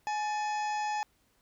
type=harmonic tone with a mistuned harmonic; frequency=843 Hz; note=G#5; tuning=26 cents sharp; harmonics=1 / 2 / 3 / 4 / 5 / 6 / 7 / 8; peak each=-30 / -41 / -43 / -53 / -55 / -48 / -55 / -50 dBFS; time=0.07-1.03 s; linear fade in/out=0 ms; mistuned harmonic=2; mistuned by=+85 cents; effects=pink hiss -70 dBFS RMS until 1.41 s